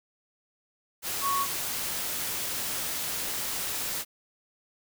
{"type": "tone in noise", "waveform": "sine", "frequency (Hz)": 1108.7, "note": "C#6", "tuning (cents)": 0, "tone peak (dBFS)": -25, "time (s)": [1.21, 1.47], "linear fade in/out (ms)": 50, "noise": "white", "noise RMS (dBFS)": -32, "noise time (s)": [1.02, 4.05], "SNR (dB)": 4, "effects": []}